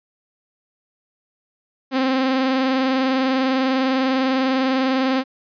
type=tone with vibrato; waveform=sawtooth; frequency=262.7 Hz; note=C4; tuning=7 cents sharp; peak=-13 dBFS; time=1.91-5.24 s; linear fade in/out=50 ms; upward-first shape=sine; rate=20 Hz; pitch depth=48 cents each way; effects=resampled to 11025 Hz